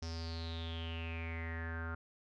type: tone with low-pass filter sweep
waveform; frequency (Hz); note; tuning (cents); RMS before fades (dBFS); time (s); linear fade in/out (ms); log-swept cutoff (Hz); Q
square; 82.41; E2; 0; -41; 0.02-1.95; 5; 5500 to 1400; 9.3
effects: none